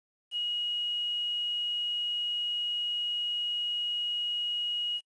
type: tone with quantisation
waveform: sine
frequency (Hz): 2895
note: F#7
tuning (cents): -38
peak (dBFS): -29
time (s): 0.31-5.01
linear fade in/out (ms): 50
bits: 9
effects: noise-tail reverb RT60 0.1 s tail -26 dB re dry + resampled to 24000 Hz